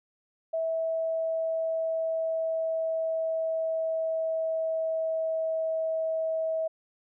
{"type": "tone with pitch glide", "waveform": "sine", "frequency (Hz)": [651, 643.9], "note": ["E5", "E5"], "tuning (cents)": [-22, -41], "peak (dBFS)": -26, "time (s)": [0.53, 6.68], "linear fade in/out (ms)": 10, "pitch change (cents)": -19, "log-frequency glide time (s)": [0.7, 5.72], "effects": []}